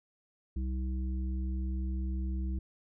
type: harmonic tone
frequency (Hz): 64.3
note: C2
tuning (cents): -30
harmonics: 1 / 3 / 5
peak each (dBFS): -31 / -41 / -45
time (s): 0.56-2.59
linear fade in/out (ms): 5
effects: none